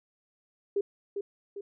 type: tone with echo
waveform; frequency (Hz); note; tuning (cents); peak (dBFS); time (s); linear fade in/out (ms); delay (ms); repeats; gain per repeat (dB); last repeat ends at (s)
sine; 402.2; G4; +44; -24; 0.76-0.81; 5; 400; 2; -6; 1.61
effects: none